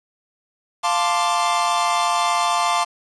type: chord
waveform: 45% pulse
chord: D minor seventh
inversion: first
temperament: equal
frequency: 698.5 / 880 / 1046.5 / 1174.7 Hz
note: F5 / A5 / C6 / D6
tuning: 0 / 0 / 0 / 0 cents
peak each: -23 dBFS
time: 0.83-2.85 s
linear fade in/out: 20 ms
effects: resampled to 22050 Hz + 7-bit